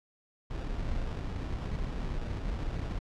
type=noise with sample-and-hold; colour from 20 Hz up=brown; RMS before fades=-34 dBFS; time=0.5-2.99 s; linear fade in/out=10 ms; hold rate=2100 Hz; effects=low-pass 5000 Hz 12 dB/octave